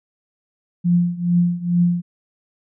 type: tone with tremolo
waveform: sine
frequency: 174.61 Hz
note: F3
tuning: in tune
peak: -11 dBFS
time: 0.84-2.02 s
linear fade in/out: 20 ms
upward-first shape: triangle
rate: 2.3 Hz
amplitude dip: 90%
effects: none